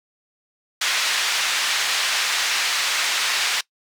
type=band-pass noise; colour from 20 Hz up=pink; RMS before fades=-22 dBFS; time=0.81-3.61 s; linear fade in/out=5 ms; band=1700 to 5900 Hz; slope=12 dB/octave; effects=noise-tail reverb RT60 0.1 s tail -22 dB re dry